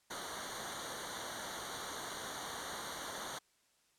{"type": "noise with comb filter", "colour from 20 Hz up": "pink", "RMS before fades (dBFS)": -43, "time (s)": [0.1, 3.39], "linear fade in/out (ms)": 10, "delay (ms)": 0.39, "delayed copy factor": -0.95, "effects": ["white hiss -73 dBFS RMS until 3.98 s", "low-pass 10000 Hz 12 dB/octave"]}